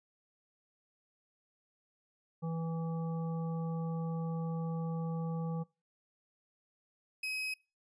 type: harmonic tone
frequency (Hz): 164.3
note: E3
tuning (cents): -5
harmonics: 1 / 3 / 5 / 7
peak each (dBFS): -34 / -44 / -48 / -51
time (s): 2.42-5.64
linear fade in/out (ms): 20
type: tone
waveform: 35% pulse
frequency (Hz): 2540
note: D#7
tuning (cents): +35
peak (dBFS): -33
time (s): 7.23-7.54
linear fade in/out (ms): 5
effects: noise-tail reverb RT60 0.3 s tail -25 dB re dry + resampled to 22050 Hz